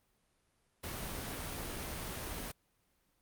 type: noise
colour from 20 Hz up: pink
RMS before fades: -41 dBFS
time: 0.83-2.52 s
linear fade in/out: 10 ms
effects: pink hiss -75 dBFS RMS until 3.21 s + Opus 32 kbps